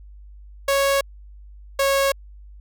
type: tone pair in turn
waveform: sawtooth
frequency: 553 / 549.5 Hz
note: C#5 / C#5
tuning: -4 / -15 cents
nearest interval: unison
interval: 11 cents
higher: first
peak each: -13 dBFS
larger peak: neither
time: 0.68-1.01 / 1.79-2.12 s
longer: neither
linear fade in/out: 5 ms
effects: added 50 Hz sine -40 dBFS peak until 2.6 s